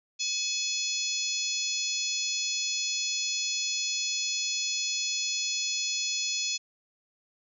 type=harmonic tone; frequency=851 Hz; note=G#5; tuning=42 cents sharp; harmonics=3 / 4 / 5 / 6 / 7 / 8; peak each=-35 / -35 / -35 / -35 / -35 / -35 dBFS; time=0.19-6.58 s; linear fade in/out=20 ms; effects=none